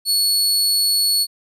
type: tone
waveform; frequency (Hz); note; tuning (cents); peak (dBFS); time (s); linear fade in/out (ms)
sawtooth; 4400; C#8; -14; -12; 0.05-1.27; 50
effects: resampled to 32000 Hz